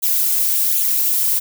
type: noise with flanger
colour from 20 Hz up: violet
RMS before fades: -17 dBFS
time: 0.02-1.4 s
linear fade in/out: 20 ms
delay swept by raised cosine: 0.28 to 3.78 ms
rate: 1.3 Hz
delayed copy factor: +0.6
effects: none